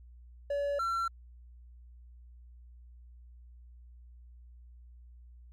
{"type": "tone pair in turn", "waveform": "triangle", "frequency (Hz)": [570, 1355.7], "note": ["C#5", "E6"], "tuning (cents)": [48, 48], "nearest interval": "octave + minor third", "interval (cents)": 1500, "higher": "second", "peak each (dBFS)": -27, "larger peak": "neither", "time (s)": [[0.5, 0.79], [0.79, 1.08]], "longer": "neither", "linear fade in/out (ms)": 5, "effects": ["added 60 Hz sine -50 dBFS peak until 5.52 s", "MP3 96 kbps"]}